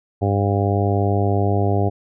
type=harmonic tone; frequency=100.3 Hz; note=G2; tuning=40 cents sharp; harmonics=1 / 2 / 3 / 4 / 5 / 6 / 7 / 8; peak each=-18 / -26 / -26 / -24 / -29 / -29 / -25 / -30 dBFS; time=0.21-1.9 s; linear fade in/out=20 ms; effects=none

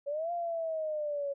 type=linear two-way sweep; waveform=sine; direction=up then down; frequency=554.4 to 698.5 to 554.4 Hz; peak=-31 dBFS; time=0.06-1.34 s; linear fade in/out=20 ms; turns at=0.32 s; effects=none

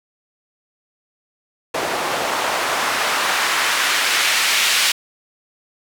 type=noise with band-pass filter sweep; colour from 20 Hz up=white; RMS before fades=-19 dBFS; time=1.74-4.92 s; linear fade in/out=5 ms; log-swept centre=590 to 2800 Hz; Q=0.9; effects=none

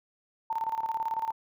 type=tone with tremolo; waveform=sine; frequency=897 Hz; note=A5; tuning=33 cents sharp; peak=-26 dBFS; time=0.5-1.32 s; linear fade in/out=5 ms; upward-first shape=square; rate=18 Hz; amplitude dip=70%; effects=none

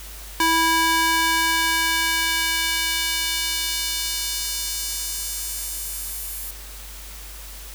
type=tone with high-pass filter sweep; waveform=square; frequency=327.4 Hz; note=E4; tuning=12 cents flat; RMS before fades=-23 dBFS; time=0.4-6.51 s; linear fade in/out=2 ms; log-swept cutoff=760 to 12000 Hz; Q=0.93; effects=added 50 Hz sine -38 dBFS peak until 7.74 s + white hiss -40 dBFS RMS until 7.74 s

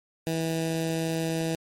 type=tone with notch filter; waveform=15% pulse; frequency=162.8 Hz; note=E3; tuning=21 cents flat; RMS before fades=-28 dBFS; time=0.27-1.55 s; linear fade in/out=0 ms; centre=1300 Hz; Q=1.3; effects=MP3 64 kbps

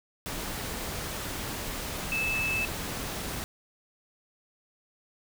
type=tone in noise; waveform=sine; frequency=2619 Hz; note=E7; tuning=12 cents flat; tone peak=-27 dBFS; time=2.12-2.65 s; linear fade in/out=0 ms; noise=pink; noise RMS=-35 dBFS; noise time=0.26-3.44 s; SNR=+5 dB; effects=none

